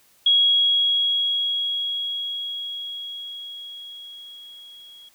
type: tone with level ramp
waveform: sine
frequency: 3313 Hz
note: G#7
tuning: 5 cents flat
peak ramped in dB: -13 to -43 dBFS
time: 0.26-5.09 s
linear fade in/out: 5 ms
effects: white hiss -58 dBFS RMS until 5.14 s